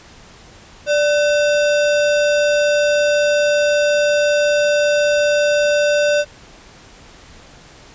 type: tone with sample-and-hold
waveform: sine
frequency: 587.3 Hz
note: D5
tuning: in tune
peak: -12 dBFS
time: 0.86-6.25 s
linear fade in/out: 50 ms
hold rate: 2100 Hz
effects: pink hiss -43 dBFS RMS until 7.94 s + resampled to 16000 Hz